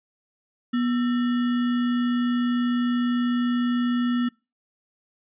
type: tone with sample-and-hold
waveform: sine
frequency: 243.3 Hz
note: B3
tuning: 26 cents flat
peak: -20 dBFS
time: 0.73-4.29 s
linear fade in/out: 10 ms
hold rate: 1575 Hz
effects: noise-tail reverb RT60 0.3 s tail -26 dB re dry + resampled to 8000 Hz